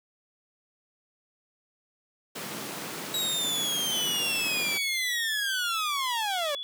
pink high-pass noise, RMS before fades -37 dBFS, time 2.35-4.78 s, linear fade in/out 10 ms, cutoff 160 Hz, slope 24 dB/octave
sawtooth linear sweep, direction down, 3857 to 554.4 Hz, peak -24 dBFS, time 3.14-6.55 s, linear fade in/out 2 ms
sine tone with vibrato, 3367 Hz, G#7, 23 cents sharp, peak -33 dBFS, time 3.92-6.63 s, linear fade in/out 0 ms, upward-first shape triangle, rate 1.2 Hz, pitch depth 29 cents each way
effects none

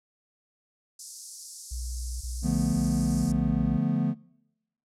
pink band-pass noise, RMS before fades -44 dBFS, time 0.99-3.32 s, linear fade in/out 5 ms, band 5000 to 11000 Hz, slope 48 dB/octave
sine tone bursts, 61 Hz, B1, 21 cents flat, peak -31 dBFS, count 4, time 1.71-3.776 s, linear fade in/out 10 ms, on 500 ms, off 22 ms
triangle chord, B half-diminished seventh, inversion first, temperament equal, 146.83 / 174.61 / 220 / 246.9 Hz, D3 / F3 / A3 / B3, 0 / 0 / 0 / 0 cents, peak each -27 dBFS, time 2.42-4.15 s, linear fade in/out 50 ms
effects noise-tail reverb RT60 0.9 s tail -25 dB re dry

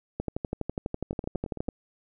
two click trains, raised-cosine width 2 ms, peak -16 / -24 dBFS, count 19 / 6, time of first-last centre 0.2-1.688 / 1.13-1.684 s, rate 12.1 / 9.03 Hz, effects none

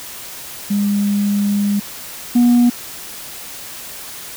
sine tone pair in turn, 203.3 / 241.8 Hz, G#3 / B3, -37 / -36 cents, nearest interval minor third, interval 301 cents, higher second, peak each -13 / -6 dBFS, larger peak second, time 0.7-1.8 / 2.35-2.7 s, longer first, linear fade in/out 10 ms, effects tanh soft clip ceiling -7 dBFS + white hiss -32 dBFS RMS until 4.36 s

